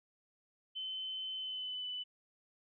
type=tone with pitch glide; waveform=sine; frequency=3058 to 2992 Hz; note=G7 to F#7; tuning=-44 to +19 cents; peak=-38 dBFS; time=0.75-2.04 s; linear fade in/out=20 ms; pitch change=-37 cents; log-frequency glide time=1.36-1.86 s; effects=none